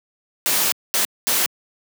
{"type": "noise bursts at uneven times", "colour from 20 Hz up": "white", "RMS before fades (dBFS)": -19, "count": 3, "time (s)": [[0.46, 0.72], [0.94, 1.05], [1.27, 1.46]], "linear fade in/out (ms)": 0, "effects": ["high-pass 200 Hz 12 dB/octave"]}